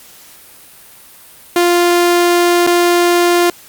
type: tone with dropouts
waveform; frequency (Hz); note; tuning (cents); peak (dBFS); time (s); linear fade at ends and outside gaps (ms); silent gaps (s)
sawtooth; 349.2; F4; 0; -5; 1.56-3.5; 2; 2.667-2.672
effects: white hiss -40 dBFS RMS until 3.68 s + Opus 48 kbps